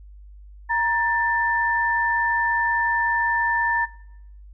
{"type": "tone pair together", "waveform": "sine", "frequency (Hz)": [940, 1774.5], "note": ["A#5", "A6"], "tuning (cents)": [14, 14], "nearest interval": "major seventh", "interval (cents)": 1100, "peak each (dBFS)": -22, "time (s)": [0.69, 3.86], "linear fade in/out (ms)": 20, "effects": ["noise-tail reverb RT60 0.7 s tail -18 dB re dry", "added 50 Hz sine -41 dBFS peak until 4.53 s"]}